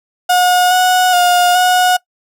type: tone with pitch steps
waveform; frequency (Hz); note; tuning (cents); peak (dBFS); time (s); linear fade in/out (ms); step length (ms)
35% pulse; 722 / 734 / 713 / 729; F#5 / F#5 / F5 / F#5; -43 / -14 / +36 / -26; -7; 0.29-1.97; 10; 420
effects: noise-tail reverb RT60 0.1 s tail -21 dB re dry